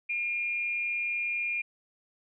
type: tone with amplitude modulation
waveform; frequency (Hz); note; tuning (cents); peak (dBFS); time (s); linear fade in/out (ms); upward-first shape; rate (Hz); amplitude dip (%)
sine; 2410; D7; +44; -26; 0.09-1.62; 10; sine; 244; 45
effects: none